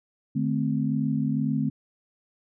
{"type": "tone cluster", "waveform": "sine", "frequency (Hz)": [150.2, 216.9, 259], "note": ["D3", "A3", "C4"], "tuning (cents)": [39, -25, -17], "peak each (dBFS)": -27, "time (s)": [0.35, 1.7], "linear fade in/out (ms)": 10, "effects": []}